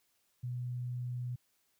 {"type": "tone", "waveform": "sine", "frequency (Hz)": 123.47, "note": "B2", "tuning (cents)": 0, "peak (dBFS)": -35, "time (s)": [0.43, 1.36], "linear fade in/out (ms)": 10, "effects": ["white hiss -75 dBFS RMS until 1.79 s"]}